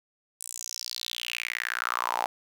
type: tone with high-pass filter sweep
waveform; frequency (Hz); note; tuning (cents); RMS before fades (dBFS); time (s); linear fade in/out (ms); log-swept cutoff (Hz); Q
sawtooth; 59.5; A#1; +36; -33; 0.4-2.26; 0; 8900 to 790; 5.8
effects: 9-bit